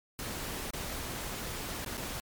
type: noise with dropouts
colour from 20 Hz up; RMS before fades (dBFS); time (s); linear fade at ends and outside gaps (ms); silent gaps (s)
pink; -38; 0.19-2.2; 0; 0.705-0.735 / 1.847-1.862 / 1.971-1.977
effects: MP3 96 kbps